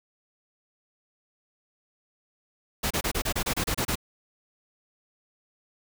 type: noise bursts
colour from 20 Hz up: pink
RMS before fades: -27 dBFS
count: 11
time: 2.83-3.956 s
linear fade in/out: 10 ms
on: 76 ms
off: 29 ms
effects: none